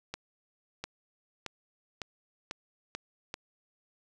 accelerating click train, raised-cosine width 0.2 ms, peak -19 dBFS, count 7, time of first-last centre 0.14-3.341 s, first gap 700 ms, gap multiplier 0.89, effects none

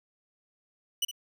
sawtooth tone with echo, 2960 Hz, F#7, in tune, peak -22 dBFS, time 1.02-1.05 s, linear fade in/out 5 ms, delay 63 ms, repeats 1, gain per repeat -12 dB, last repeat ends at 1.113 s, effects none

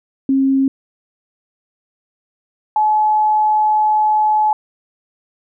sine tone pair in turn, 269.3 / 855 Hz, C#4 / A5, -50 / -50 cents, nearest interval octave + minor sixth, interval 2000 cents, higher second, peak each -11 dBFS, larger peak neither, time 0.29-0.68 / 2.76-4.53 s, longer second, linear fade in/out 2 ms, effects none

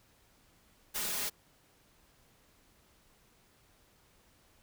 white noise with comb filter, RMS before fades -35 dBFS, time 0.94-1.3 s, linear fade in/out 20 ms, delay 4.8 ms, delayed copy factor +1, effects pink hiss -66 dBFS RMS until 4.62 s

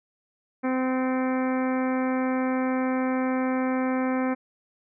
harmonic tone with a mistuned harmonic, 258.1 Hz, C4, 23 cents flat, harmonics 1 / 2 / 3 / 4 / 5 / 6 / 7 / 8 / 9, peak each -24 / -30 / -34 / -36 / -38 / -40 / -41 / -42 / -43 dBFS, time 0.63-4.35 s, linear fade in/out 20 ms, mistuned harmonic 8, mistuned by +31 cents, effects none

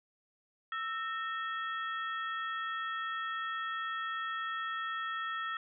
harmonic tone with a mistuned harmonic, 659.3 Hz, E5, in tune, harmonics 2 / 3 / 4 / 5, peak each -36 / -39 / -53 / -46 dBFS, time 0.72-5.57 s, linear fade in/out 2 ms, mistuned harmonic 3, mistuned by -130 cents, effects none

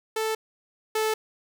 sawtooth tone pair in turn, 440 / 436.2 Hz, A4 / A4, 0 / -15 cents, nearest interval unison, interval 15 cents, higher first, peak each -21 / -19 dBFS, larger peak second, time 0.16-0.35 / 0.95-1.14 s, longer neither, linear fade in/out 5 ms, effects none

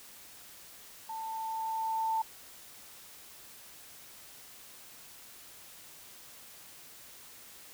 sine tone with level ramp, 891 Hz, A5, 22 cents sharp, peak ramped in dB -37 to -27 dBFS, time 1.09-2.22 s, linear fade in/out 5 ms, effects white hiss -52 dBFS RMS until 7.73 s

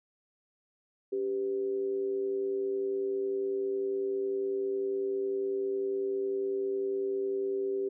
sine tone with amplitude modulation, 392 Hz, G4, in tune, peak -26 dBFS, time 1.12-7.89 s, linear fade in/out 10 ms, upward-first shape sine, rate 110 Hz, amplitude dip 55%, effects none

